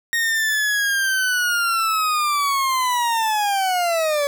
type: linear sweep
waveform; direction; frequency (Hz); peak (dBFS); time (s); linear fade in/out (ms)
40% pulse; down; 1864.7 to 564; -17; 0.13-4.27; 0
effects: 9-bit